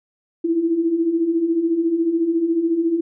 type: beating tone pair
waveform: sine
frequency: 320.4 / 334.4 Hz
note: E4 / E4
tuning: -49 / +25 cents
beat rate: 14 Hz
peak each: -24 / -17 dBFS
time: 0.44-3.01 s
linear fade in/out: 10 ms
effects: none